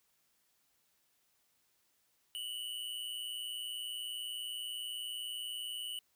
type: tone with amplitude modulation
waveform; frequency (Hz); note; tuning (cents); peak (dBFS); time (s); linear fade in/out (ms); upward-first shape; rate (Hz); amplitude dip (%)
square; 2960; F#7; 0; -36; 2.35-5.99; 0; sine; 120; 80
effects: white hiss -75 dBFS RMS until 6.15 s